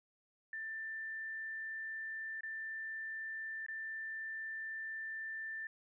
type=tone with dropouts; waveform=sine; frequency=1778 Hz; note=A6; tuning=18 cents sharp; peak=-40 dBFS; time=0.53-5.67 s; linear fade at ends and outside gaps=2 ms; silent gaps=2.408-2.433 / 3.664-3.684 s; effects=none